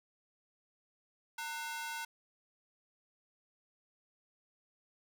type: ring-modulated tone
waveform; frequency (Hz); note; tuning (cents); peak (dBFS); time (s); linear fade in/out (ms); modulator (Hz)
sawtooth; 1200; D6; +37; -32; 1.38-2.05; 5; 288
effects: none